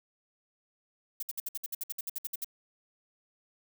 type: noise bursts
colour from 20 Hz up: violet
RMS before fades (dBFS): -35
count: 15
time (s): 1.2-2.445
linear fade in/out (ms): 5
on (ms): 27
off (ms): 60
effects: none